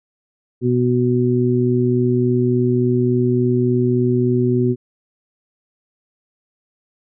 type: harmonic tone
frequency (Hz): 123.47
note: B2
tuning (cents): 0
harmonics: 1 / 2 / 3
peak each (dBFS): -18 / -18 / -18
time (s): 0.61-4.76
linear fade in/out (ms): 50
effects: none